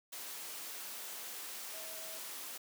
sine tone in noise, 643 Hz, E5, 43 cents flat, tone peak -52 dBFS, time 1.73-2.18 s, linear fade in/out 10 ms, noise white, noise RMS -45 dBFS, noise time 0.12-2.58 s, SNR -10 dB, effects high-pass 300 Hz 12 dB/octave

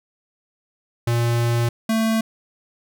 square tone pair in turn, 118.1 / 222.9 Hz, A#2 / A3, +23 / +23 cents, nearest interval major seventh, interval 1100 cents, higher second, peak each -18 dBFS, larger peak neither, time 1.07-1.69 / 1.89-2.21 s, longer first, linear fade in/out 5 ms, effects none

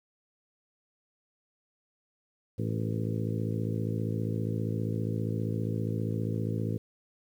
harmonic tone with a mistuned harmonic, 55 Hz, A1, in tune, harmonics 2 / 3 / 4 / 5 / 6 / 7 / 8 / 9, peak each -31 / -35 / -37 / -39 / -41 / -42 / -43 / -44 dBFS, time 2.58-6.78 s, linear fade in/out 10 ms, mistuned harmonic 8, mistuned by +33 cents, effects 10-bit

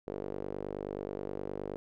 sawtooth tone with band-pass filter, 49.49 Hz, G1, 17 cents sharp, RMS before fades -39 dBFS, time 0.07-1.76 s, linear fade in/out 0 ms, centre 440 Hz, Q 2.7, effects none

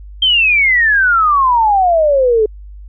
sine exponential sweep, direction down, 3191 to 419.9 Hz, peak -8 dBFS, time 0.22-2.46 s, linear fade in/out 5 ms, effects added 50 Hz sine -30 dBFS peak until 2.88 s

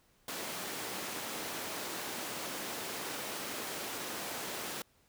pink high-pass noise, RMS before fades -40 dBFS, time 0.28-4.82 s, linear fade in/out 2 ms, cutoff 270 Hz, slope 12 dB/octave, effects pink hiss -69 dBFS RMS until 5.08 s

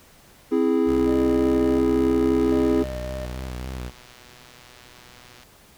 triangle chord, C augmented, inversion none, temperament equal, 261.6 / 329.6 / 415.3 Hz, C4 / E4 / G#4, 0 / 0 / 0 cents, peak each -20 dBFS, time 0.51-2.84 s, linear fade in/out 20 ms
sawtooth tone with vibrato, 63.5 Hz, B1, 49 cents sharp, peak -26 dBFS, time 0.85-3.92 s, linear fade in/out 50 ms, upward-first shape sine, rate 3.6 Hz, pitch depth 58 cents each way
triangle tone with tremolo, 605 Hz, D#5, 49 cents flat, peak -30 dBFS, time 1.05-3.53 s, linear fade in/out 50 ms, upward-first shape square, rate 0.68 Hz, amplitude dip 80%
click train, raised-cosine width 0.2 ms, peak -30 dBFS, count 374, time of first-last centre 2.4-5.433 s, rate 123 Hz
effects pink hiss -52 dBFS RMS until 5.77 s

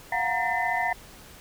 sine tone cluster, 707 / 742 / 937 / 1797 / 2027 Hz, F5 / F#5 / A#5 / A6 / B6, +21 / +5 / +9 / +36 / +45 cents, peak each -30 dBFS, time 0.12-0.93 s, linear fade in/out 5 ms, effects pink hiss -48 dBFS RMS until 1.4 s

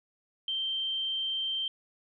sine tone, 3136 Hz, G7, in tune, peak -29 dBFS, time 0.48-1.68 s, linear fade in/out 2 ms, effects none

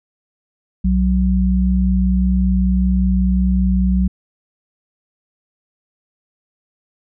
sine tone pair together, 61.74 / 186.94 Hz, B1 / F#3, 0 / +18 cents, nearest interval octave + perfect fifth, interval 1918 cents, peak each -15 dBFS, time 0.84-4.08 s, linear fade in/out 10 ms, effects none

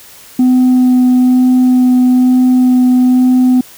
sine tone with vibrato, 252.4 Hz, B3, 38 cents sharp, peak -3 dBFS, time 0.39-3.61 s, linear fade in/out 5 ms, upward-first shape sine, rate 1.1 Hz, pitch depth 8 cents each way, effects tanh soft clip ceiling -4 dBFS + white hiss -37 dBFS RMS until 3.77 s

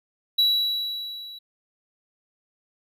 triangle tone with level ramp, 3915 Hz, B7, 16 cents flat, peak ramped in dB -14 to -37 dBFS, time 0.38-1.39 s, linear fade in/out 10 ms, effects none

